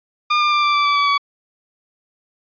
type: tone with pitch steps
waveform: sawtooth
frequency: 1207 / 1196.6 / 1186.3 / 1176 / 1165.9 / 1155.8 / 1145.9 / 1136 Hz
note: D6 / D6 / D6 / D6 / D6 / D6 / D6 / C#6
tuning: +47 / +32 / +17 / +2 / -13 / -28 / -43 / +42 cents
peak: -10 dBFS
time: 0.3-1.18 s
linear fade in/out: 10 ms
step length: 110 ms
effects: resampled to 11025 Hz